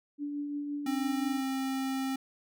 sine tone with tremolo, 290 Hz, D4, 22 cents flat, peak -31 dBFS, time 0.18-1.42 s, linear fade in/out 50 ms, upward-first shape triangle, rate 5.8 Hz, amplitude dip 35%
square tone, 266.1 Hz, C4, 29 cents sharp, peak -31 dBFS, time 0.86-2.16 s, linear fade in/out 5 ms
effects none

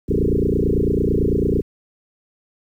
sine tone with frequency modulation, 233.1 Hz, A#3, in tune, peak -15 dBFS, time 0.08-1.62 s, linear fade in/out 20 ms, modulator 29 Hz, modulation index 7.3, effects 9-bit

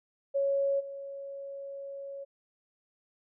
sine tone with level steps, 554.4 Hz, C#5, in tune, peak -25 / -38 dBFS, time 0.34-2.25 s, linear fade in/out 20 ms, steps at 0.79 s, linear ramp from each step 20 ms, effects none

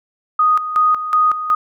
sine tone with tremolo, 1243 Hz, D#6, 2 cents flat, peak -10 dBFS, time 0.39-1.55 s, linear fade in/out 5 ms, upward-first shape square, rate 2.7 Hz, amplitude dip 70%, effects none

